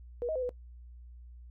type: tone with pitch steps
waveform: sine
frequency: 481.8 / 630 / 512 / 494.6 Hz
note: B4 / D#5 / C5 / B4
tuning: -43 / +21 / -38 / +3 cents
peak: -30 dBFS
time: 0.22-0.492 s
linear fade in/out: 0 ms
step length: 68 ms
effects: noise-tail reverb RT60 0.1 s tail -19 dB re dry + added 60 Hz sine -47 dBFS peak until 1.5 s